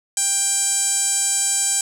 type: tone with band-pass filter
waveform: sawtooth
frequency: 789 Hz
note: G5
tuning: 11 cents sharp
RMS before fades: -20 dBFS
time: 0.17-1.81 s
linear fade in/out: 2 ms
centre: 7900 Hz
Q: 6.7
effects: none